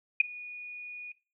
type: tone with ADSR envelope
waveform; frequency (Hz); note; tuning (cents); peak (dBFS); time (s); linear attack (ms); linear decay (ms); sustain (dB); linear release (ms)
sine; 2457; D#7; -22; -14; 0.2-1.12; 5; 12; -24; 4
effects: noise-tail reverb RT60 0.3 s tail -18 dB re dry